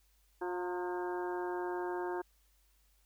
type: harmonic tone with a mistuned harmonic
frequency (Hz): 178.3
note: F3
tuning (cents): +36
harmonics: 2 / 3 / 4 / 5 / 6 / 7 / 8 / 9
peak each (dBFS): -36 / -50 / -44 / -42 / -50 / -53 / -53 / -48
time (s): 0.41-2.22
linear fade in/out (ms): 10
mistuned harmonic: 5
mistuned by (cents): +40
effects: added 50 Hz sine -68 dBFS peak until 3.05 s + white hiss -73 dBFS RMS until 3.05 s